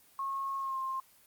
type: tone with pitch glide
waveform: sine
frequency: 1088 to 1058.9 Hz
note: C#6 to C6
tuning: -33 to +20 cents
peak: -32 dBFS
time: 0.19-1 s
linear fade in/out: 2 ms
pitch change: -47 cents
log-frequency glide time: 0.59-0.78 s
effects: white hiss -62 dBFS RMS until 1.26 s + Opus 24 kbps